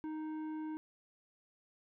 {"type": "tone with tanh clipping", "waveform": "sine", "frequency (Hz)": 311.1, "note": "D#4", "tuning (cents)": 0, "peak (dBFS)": -40, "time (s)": [0.04, 0.77], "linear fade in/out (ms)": 0, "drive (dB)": 10, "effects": []}